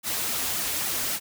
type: noise with flanger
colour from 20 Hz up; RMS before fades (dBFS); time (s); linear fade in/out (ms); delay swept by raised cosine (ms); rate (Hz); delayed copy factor
white; -28; 0.03-1.2; 50; 1.8 to 6.2; 3.6; -0.75
effects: none